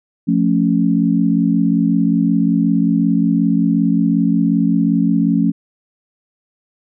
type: chord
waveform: sine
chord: F augmented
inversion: none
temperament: equal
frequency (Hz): 174.61 / 220 / 277.2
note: F3 / A3 / C#4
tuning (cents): 0 / 0 / 0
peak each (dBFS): -16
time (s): 0.27-5.52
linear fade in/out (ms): 20
effects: none